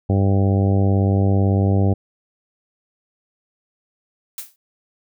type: harmonic tone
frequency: 98 Hz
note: G2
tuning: in tune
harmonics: 1 / 2 / 3 / 4 / 5 / 6 / 7 / 8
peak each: -15 / -21 / -25 / -27 / -29 / -31 / -32 / -33 dBFS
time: 0.09-1.94 s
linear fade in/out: 10 ms
type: noise with exponential decay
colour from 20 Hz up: blue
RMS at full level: -26 dBFS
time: 4.38-4.56 s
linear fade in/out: 1 ms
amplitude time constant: 38 ms
effects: none